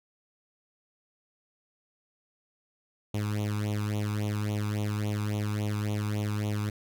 sawtooth tone with flanger, 104.7 Hz, G#2, 15 cents sharp, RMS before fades -30 dBFS, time 3.14-6.7 s, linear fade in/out 5 ms, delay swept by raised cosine 0.3 to 0.83 ms, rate 3.6 Hz, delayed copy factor +0.9, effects none

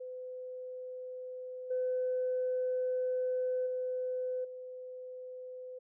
sine tone with level steps, 507 Hz, B4, 45 cents sharp, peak -40 / -29 / -32 / -42 dBFS, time 0-5.79 s, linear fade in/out 10 ms, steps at 1.7 / 3.66 / 4.44 s, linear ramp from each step 10 ms, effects tanh soft clip ceiling -25 dBFS

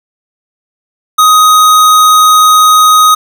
square tone, 1253 Hz, D#6, 12 cents sharp, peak -3 dBFS, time 1.18-3.15 s, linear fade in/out 10 ms, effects none

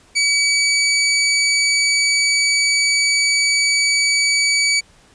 20% pulse tone, 2280 Hz, C#7, 48 cents sharp, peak -9 dBFS, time 0.15-4.81 s, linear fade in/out 20 ms, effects pink hiss -51 dBFS RMS until 5.14 s + resampled to 22050 Hz

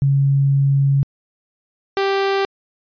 sine / sawtooth tone pair in turn, 138.59 / 392 Hz, C#3 / G4, 0 / 0 cents, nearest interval octave + tritone, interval 1800 cents, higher second, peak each -12 dBFS, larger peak neither, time 0.02-1.03 / 1.97-2.45 s, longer first, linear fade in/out 0 ms, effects resampled to 11025 Hz

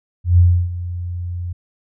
sine tone with ADSR envelope, 88 Hz, F2, 14 cents sharp, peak -6 dBFS, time 0.24-1.53 s, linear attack 140 ms, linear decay 310 ms, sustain -16 dB, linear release 8 ms, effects none

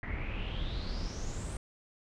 brown noise with low-pass filter sweep, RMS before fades -36 dBFS, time 0.03-1.57 s, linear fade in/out 2 ms, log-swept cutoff 1900 to 8900 Hz, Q 7.6, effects none

